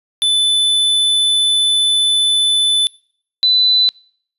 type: tone pair in turn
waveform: square / sine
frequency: 3505 / 3999 Hz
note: A7 / B7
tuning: -7 / +21 cents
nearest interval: major second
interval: 228 cents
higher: second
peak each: -12 / -9 dBFS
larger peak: second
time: 0.22-2.87 / 3.43-3.89 s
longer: first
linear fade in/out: 0 ms
effects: noise-tail reverb RT60 0.6 s tail -26 dB re dry + resampled to 32000 Hz